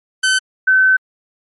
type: tone pair in turn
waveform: sawtooth / sine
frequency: 1527 / 1527 Hz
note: G6 / G6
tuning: -46 / -46 cents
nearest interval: unison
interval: 0 cents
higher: neither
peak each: -8 dBFS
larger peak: neither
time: 0.23-0.39 / 0.67-0.97 s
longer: second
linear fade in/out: 10 ms
effects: MP3 48 kbps